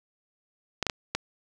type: clicks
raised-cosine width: 0.2 ms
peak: -9 dBFS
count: 4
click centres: 0.827 / 0.867 / 0.898 / 1.15 s
effects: none